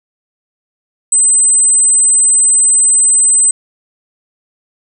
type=tone; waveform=sine; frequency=8110 Hz; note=B8; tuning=45 cents sharp; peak=-6 dBFS; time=1.12-3.51 s; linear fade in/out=5 ms; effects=none